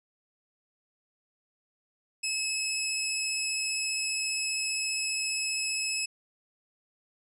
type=tone with vibrato; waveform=15% pulse; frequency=2586 Hz; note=E7; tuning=34 cents flat; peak=-21 dBFS; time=2.23-6.06 s; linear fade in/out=10 ms; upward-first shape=triangle; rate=15 Hz; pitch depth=10 cents each way; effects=resampled to 24000 Hz